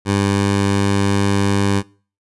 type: tone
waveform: 15% pulse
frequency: 99.7 Hz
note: G2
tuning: 30 cents sharp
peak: -8 dBFS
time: 0.05-1.83 s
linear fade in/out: 50 ms
effects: noise-tail reverb RT60 0.4 s tail -23 dB re dry + resampled to 24000 Hz